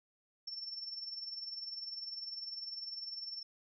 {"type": "tone with tremolo", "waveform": "sine", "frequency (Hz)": 5410, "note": "E8", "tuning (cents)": 44, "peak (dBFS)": -38, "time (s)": [0.47, 3.43], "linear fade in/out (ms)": 5, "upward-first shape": "triangle", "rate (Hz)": 20, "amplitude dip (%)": 65, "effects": []}